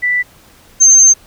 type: tone pair in turn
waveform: sine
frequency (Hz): 1975.5 / 6306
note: B6 / G8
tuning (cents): 0 / +9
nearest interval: octave + minor sixth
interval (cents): 2009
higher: second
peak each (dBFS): -11 / -3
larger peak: second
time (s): 0.02-0.23 / 0.8-1.14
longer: second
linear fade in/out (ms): 20
effects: pink hiss -45 dBFS RMS until 1.26 s